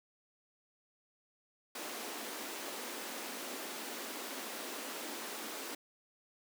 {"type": "high-pass noise", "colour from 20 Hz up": "pink", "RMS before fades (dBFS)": -43, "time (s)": [1.75, 5.75], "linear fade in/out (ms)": 5, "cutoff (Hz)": 230, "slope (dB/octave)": 48, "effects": []}